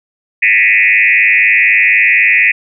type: tone with frequency modulation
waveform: sine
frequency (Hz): 2217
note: C#7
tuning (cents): 0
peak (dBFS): -6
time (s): 0.42-2.52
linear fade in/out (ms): 10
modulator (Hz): 104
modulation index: 3.4
effects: none